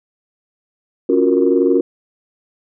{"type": "chord", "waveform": "sine", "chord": "Gb major seventh", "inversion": "second", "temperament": "equal", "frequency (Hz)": [277.2, 349.2, 370, 466.2], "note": ["Db4", "F4", "Gb4", "Bb4"], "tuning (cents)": [0, 0, 0, 0], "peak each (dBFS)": -16, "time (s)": [1.09, 1.81], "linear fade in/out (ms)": 5, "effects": ["tanh soft clip ceiling -1 dBFS"]}